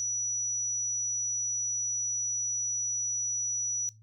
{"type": "tone", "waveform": "sine", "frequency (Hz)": 5880, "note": "F#8", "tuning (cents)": -12, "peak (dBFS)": -29, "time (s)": [0, 3.89], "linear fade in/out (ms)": 0, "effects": ["noise-tail reverb RT60 0.2 s tail -19 dB re dry", "added 109 Hz sine -53 dBFS peak until 4.02 s"]}